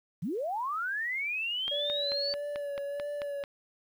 sine linear sweep, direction up, 137.1 to 4583 Hz, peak -30 dBFS, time 0.22-2.34 s, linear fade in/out 10 ms
click train, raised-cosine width 0.3 ms, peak -23 dBFS, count 9, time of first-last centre 1.68-3.438 s, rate 4.55 Hz
triangle tone with vibrato, 573 Hz, D5, 43 cents flat, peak -31 dBFS, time 1.71-3.44 s, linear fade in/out 10 ms, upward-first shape sine, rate 1.6 Hz, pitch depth 30 cents each way
effects 10-bit

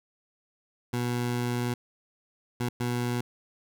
20% pulse tone bursts at uneven times, 121.6 Hz, B2, 26 cents flat, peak -22 dBFS, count 3, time 0.93-1.74 / 2.6-2.69 / 2.8-3.21 s, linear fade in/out 5 ms, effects none

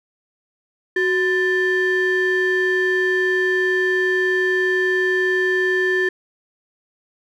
triangle ring-modulated tone, 698.5 Hz, F5, in tune, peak -11 dBFS, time 0.96-6.09 s, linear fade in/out 5 ms, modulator 1070 Hz, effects none

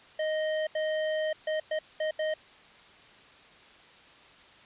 square tone bursts at uneven times, 622.3 Hz, D#5, in tune, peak -28 dBFS, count 6, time 0.19-0.67 / 0.75-1.33 / 1.47-1.6 / 1.71-1.79 / 2-2.11 / 2.19-2.34 s, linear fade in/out 5 ms, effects white hiss -54 dBFS RMS until 4.65 s + resampled to 8000 Hz

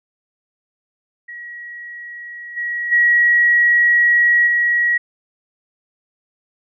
sine tone with level steps, 1911 Hz, A#6, 43 cents sharp, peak -30 / -20 / -10 / -13 dBFS, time 1.28-4.98 s, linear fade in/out 10 ms, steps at 2.56 / 2.91 / 4.46 s, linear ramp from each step 20 ms, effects none

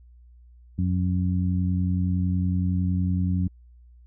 harmonic tone, 90.8 Hz, F#2, 32 cents flat, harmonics 1 / 2 / 3, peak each -23 / -25 / -33 dBFS, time 0.78-3.48 s, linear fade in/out 10 ms, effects added 60 Hz sine -48 dBFS peak until 4.06 s

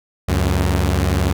sawtooth tone pair together, 71.25 / 92.5 Hz, C#2 / F#2, +48 / 0 cents, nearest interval perfect fourth, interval 452 cents, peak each -14 dBFS, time 0.28-1.33 s, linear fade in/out 10 ms, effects none

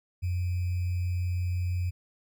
sine tone with sample-and-hold, 89.4 Hz, F2, 41 cents sharp, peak -26 dBFS, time 0.22-1.91 s, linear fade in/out 20 ms, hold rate 2450 Hz, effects none

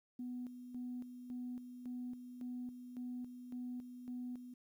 sine tone with tremolo, 247.6 Hz, B3, 5 cents sharp, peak -40 dBFS, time 0.19-4.54 s, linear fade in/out 5 ms, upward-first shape square, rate 1.8 Hz, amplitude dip 60%, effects tanh soft clip ceiling -36 dBFS + 12-bit

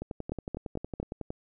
two click trains, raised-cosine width 2 ms, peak -22 / -19 dBFS, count 15 / 4, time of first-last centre 0.02-1.304 / 0.32-1 s, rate 10.9 / 4.41 Hz, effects none

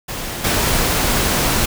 pink noise with level steps, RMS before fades -26 / -17 dBFS, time 0.08-1.66 s, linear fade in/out 10 ms, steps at 0.44 s, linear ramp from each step 5 ms, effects none

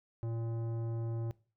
triangle tone with tanh clipping, 114.9 Hz, A#2, 25 cents flat, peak -36 dBFS, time 0.23-1.31 s, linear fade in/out 0 ms, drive 18 dB, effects noise-tail reverb RT60 0.4 s tail -21 dB re dry

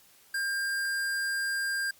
square tone, 1600 Hz, G6, 35 cents sharp, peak -29 dBFS, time 0.34-1.91 s, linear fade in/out 5 ms, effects white hiss -59 dBFS RMS until 1.99 s + Opus 48 kbps

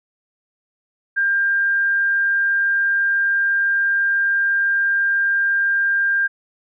sine tone, 1597 Hz, G6, 32 cents sharp, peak -15 dBFS, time 1.16-6.28 s, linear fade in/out 20 ms, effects none

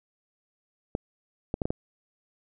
clicks, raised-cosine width 2 ms, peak -14 dBFS, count 5, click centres 0.951 / 1.541 / 1.618 / 1.655 / 1.705 s, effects none

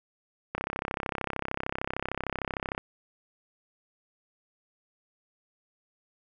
click train, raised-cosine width 0.5 ms, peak -15 dBFS, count 75, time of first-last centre 0.55-2.779 s, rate 33.2 Hz, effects none

